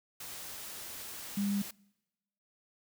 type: tone in noise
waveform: sine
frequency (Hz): 201.3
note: G3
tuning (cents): +46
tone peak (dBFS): -29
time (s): 1.37-1.62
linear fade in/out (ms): 5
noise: white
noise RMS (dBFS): -44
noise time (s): 0.2-1.71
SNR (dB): +12
effects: noise-tail reverb RT60 1.0 s tail -25 dB re dry